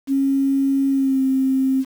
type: tone with pitch glide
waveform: sine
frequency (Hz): 272.9 to 264.8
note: C#4 to C4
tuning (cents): -27 to +21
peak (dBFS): -15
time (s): 0.07-1.85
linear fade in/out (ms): 50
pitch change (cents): -52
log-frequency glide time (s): 0.9-1.22
effects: 7-bit